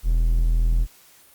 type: tone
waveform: triangle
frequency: 41.2 Hz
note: E1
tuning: in tune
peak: -14 dBFS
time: 0.03-0.87 s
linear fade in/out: 50 ms
effects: white hiss -52 dBFS RMS until 1.34 s + Opus 48 kbps